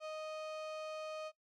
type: tone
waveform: 35% pulse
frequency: 622.3 Hz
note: D#5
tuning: in tune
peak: -40 dBFS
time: 0-1.32 s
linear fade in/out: 50 ms
effects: noise-tail reverb RT60 0.1 s tail -18 dB re dry + low-pass 5000 Hz 12 dB/octave